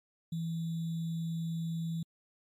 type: tone with sample-and-hold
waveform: sine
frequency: 164.81 Hz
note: E3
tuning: in tune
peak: -32 dBFS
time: 0.32-2.03 s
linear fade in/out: 5 ms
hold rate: 3675 Hz
effects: MP3 64 kbps